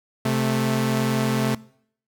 sawtooth tone pair together, 130.81 / 219.4 Hz, C3 / A3, 0 / -5 cents, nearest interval major sixth, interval 895 cents, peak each -19 dBFS, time 0.25-1.55 s, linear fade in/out 5 ms, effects noise-tail reverb RT60 0.6 s tail -21 dB re dry

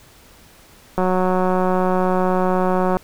click train, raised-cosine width 1 ms, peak -6 dBFS, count 367, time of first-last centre 0.98-2.969 s, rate 184 Hz, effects pink hiss -48 dBFS RMS until 3.03 s

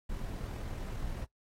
brown noise with amplitude modulation, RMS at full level -37 dBFS, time 0.09-1.25 s, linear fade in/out 10 ms, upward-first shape sine, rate 40.8 Hz, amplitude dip 30%, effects noise-tail reverb RT60 0.1 s tail -17 dB re dry + AAC 48 kbps

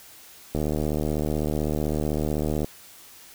click train, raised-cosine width 2 ms, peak -13 dBFS, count 160, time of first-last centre 0.55-2.645 s, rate 75.9 Hz, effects white hiss -48 dBFS RMS until 3.34 s

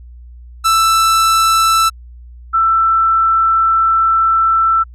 45% pulse / sine tone pair in turn, 1325 / 1332.3 Hz, E6 / E6, +9 / +18 cents, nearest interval unison, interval 9 cents, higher second, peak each -9 dBFS, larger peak neither, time 0.64-1.9 / 2.53-4.84 s, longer second, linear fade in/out 20 ms, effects added 60 Hz sine -33 dBFS peak until 4.94 s + resampled to 32000 Hz

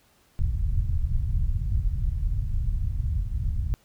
pink low-pass noise, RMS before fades -25 dBFS, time 0.39-3.74 s, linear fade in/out 0 ms, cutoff 110 Hz, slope 24 dB/octave, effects pink hiss -62 dBFS RMS until 3.84 s

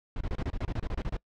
brown noise bursts, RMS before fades -31 dBFS, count 14, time 0.16-1.168 s, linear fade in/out 2 ms, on 46 ms, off 28 ms, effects noise-tail reverb RT60 0.1 s tail -24 dB re dry + low-pass 4000 Hz 12 dB/octave

